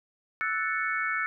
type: chord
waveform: sine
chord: F# minor seventh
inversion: third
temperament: equal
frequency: 1318.5 / 1480 / 1760 / 2217 Hz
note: E6 / F#6 / A6 / C#7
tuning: 0 / 0 / 0 / 0 cents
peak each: -32 dBFS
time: 0.41-1.26 s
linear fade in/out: 0 ms
effects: none